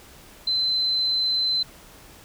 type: tone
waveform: sine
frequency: 4062 Hz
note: B7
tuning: 48 cents sharp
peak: -20 dBFS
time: 0.47-1.63 s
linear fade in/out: 5 ms
effects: pink hiss -48 dBFS RMS until 2.24 s